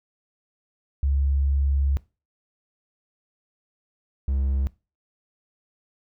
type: tone pair in turn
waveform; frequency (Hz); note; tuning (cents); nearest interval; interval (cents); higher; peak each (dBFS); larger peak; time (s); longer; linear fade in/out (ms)
sine / triangle; 69.3 / 67.64; C#2 / C#2; 0 / -42; unison; 42; first; -19; neither; 1.03-1.97 / 4.28-4.67; first; 0
effects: noise-tail reverb RT60 0.3 s tail -21 dB re dry